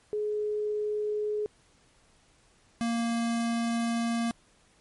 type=tone pair in turn; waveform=sine / square; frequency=421.4 / 232.4 Hz; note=G#4 / A#3; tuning=+25 / -5 cents; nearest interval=minor seventh; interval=1030 cents; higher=first; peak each=-27 dBFS; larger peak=neither; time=0.13-1.46 / 2.81-4.31 s; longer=second; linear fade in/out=0 ms; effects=pink hiss -63 dBFS RMS until 4.8 s + MP3 48 kbps